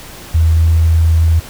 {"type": "tone with pitch glide", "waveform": "sine", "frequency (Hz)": [81.1, 81.66], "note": ["E2", "E2"], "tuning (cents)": [-28, -16], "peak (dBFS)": -7, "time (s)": [0.34, 1.4], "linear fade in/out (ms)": 10, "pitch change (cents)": 12, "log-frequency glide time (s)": [0.47, 0.69], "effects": ["pink hiss -33 dBFS RMS until 1.49 s"]}